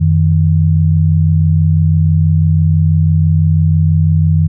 sine tone pair together, 90.8 / 156.88 Hz, F#2 / D#3, -32 / +15 cents, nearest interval major sixth, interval 947 cents, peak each -10 dBFS, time 0-4.48 s, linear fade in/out 20 ms, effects none

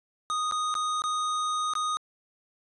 square tone with dropouts, 1241 Hz, D#6, 5 cents flat, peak -27 dBFS, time 0.3-1.97 s, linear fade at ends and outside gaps 0 ms, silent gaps 0.512-0.522 / 0.741-0.752 / 1.02-1.039 / 1.736-1.753 s, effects resampled to 22050 Hz

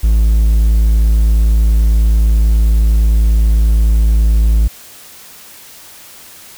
triangle tone, 54.6 Hz, A1, 13 cents flat, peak -5 dBFS, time 0.03-4.68 s, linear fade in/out 10 ms, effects white hiss -37 dBFS RMS until 6.57 s

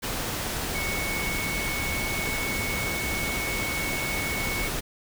sine tone in noise, 2213 Hz, C#7, 3 cents flat, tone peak -30 dBFS, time 0.74-4.69 s, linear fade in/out 20 ms, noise pink, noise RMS -30 dBFS, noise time 0.02-4.81 s, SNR -3 dB, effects none

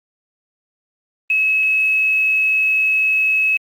sine tone with quantisation, 2576 Hz, E7, 41 cents flat, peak -13 dBFS, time 1.3-3.57 s, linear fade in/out 2 ms, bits 7, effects Opus 24 kbps

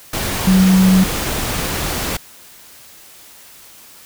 sine tone in noise, 187.5 Hz, F#3, 23 cents sharp, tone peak -8 dBFS, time 0.47-1.04 s, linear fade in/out 5 ms, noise pink, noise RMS -21 dBFS, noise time 0.13-2.17 s, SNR +10 dB, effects white hiss -42 dBFS RMS until 4.05 s

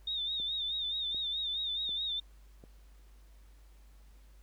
sine tone with vibrato, 3648 Hz, A#7, 38 cents flat, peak -32 dBFS, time 0.07-2.2 s, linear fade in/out 5 ms, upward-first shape sine, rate 4.7 Hz, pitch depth 72 cents each way
click train, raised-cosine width 2 ms, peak -38 dBFS, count 4, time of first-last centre 0.4-2.639 s, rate 1.34 Hz
effects added 50 Hz sine -54 dBFS peak until 4.42 s + pink hiss -68 dBFS RMS until 4.42 s

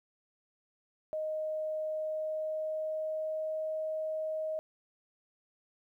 sine tone with pitch glide, 622.3 to 627.7 Hz, D#5 to D#5, 0 to +15 cents, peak -32 dBFS, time 1.13-4.59 s, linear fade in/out 0 ms, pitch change +15 cents, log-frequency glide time 1.87-3.64 s, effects 12-bit

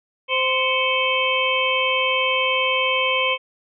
harmonic tone with a mistuned harmonic, 520 Hz, C5, 11 cents flat, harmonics 1 / 2 / 4 / 5 / 6, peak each -24 / -24 / -24 / -24 / -24 dBFS, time 0.28-3.38 s, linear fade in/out 50 ms, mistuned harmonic 4, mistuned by +120 cents, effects none

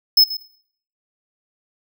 square tone with echo, 5190 Hz, E8, 28 cents flat, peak -9 dBFS, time 0.17-0.24 s, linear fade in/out 5 ms, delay 130 ms, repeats 1, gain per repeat -15 dB, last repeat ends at 0.37 s, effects noise-tail reverb RT60 0.6 s tail -17 dB re dry

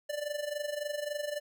square tone with amplitude modulation, 589 Hz, D5, 5 cents sharp, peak -31 dBFS, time 0.09-1.4 s, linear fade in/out 10 ms, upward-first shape sine, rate 23.6 Hz, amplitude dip 75%, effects none

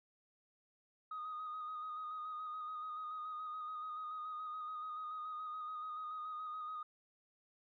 sine tone with vibrato, 1244.5 Hz, D#6, in tune, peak -40 dBFS, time 1.11-6.83 s, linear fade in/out 5 ms, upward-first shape square, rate 7 Hz, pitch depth 24 cents each way, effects tanh soft clip ceiling -38 dBFS

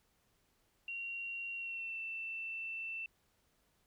sine tone with pitch glide, 2752 to 2674 Hz, F7 to E7, -26 to +24 cents, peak -39 dBFS, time 0.88-3.06 s, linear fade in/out 2 ms, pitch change -50 cents, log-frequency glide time 1.55-1.99 s, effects pink hiss -75 dBFS RMS until 3.86 s

